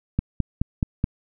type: click train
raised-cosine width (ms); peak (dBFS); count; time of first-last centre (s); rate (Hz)
5; -8; 5; 0.19-1.041; 4.7
effects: none